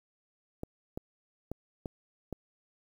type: clicks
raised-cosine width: 2 ms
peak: -23 dBFS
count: 5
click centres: 0.634 / 0.975 / 1.516 / 1.858 / 2.327 s
effects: 9-bit